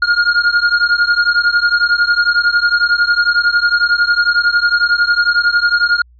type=beating tone pair; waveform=square; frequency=1416 / 1427 Hz; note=F6 / F6; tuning=+23 / +37 cents; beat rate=11 Hz; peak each=-14 dBFS; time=0.02-6.02 s; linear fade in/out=5 ms; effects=added 60 Hz sine -43 dBFS peak until 6.19 s + resampled to 11025 Hz